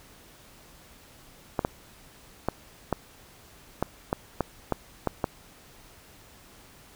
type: clicks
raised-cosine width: 1 ms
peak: -10 dBFS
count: 10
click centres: 1.592 / 1.649 / 2.486 / 2.927 / 3.826 / 4.129 / 4.407 / 4.723 / 5.073 / 5.242 s
effects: pink hiss -53 dBFS RMS until 6.95 s